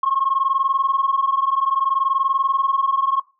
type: tone pair together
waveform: sine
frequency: 1068.4 / 1089 Hz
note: C6 / C#6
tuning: +36 / -31 cents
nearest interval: unison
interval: 33 cents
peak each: -19 dBFS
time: 0.03-3.2 s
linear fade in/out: 5 ms
effects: noise-tail reverb RT60 0.3 s tail -18 dB re dry + tanh soft clip ceiling -9 dBFS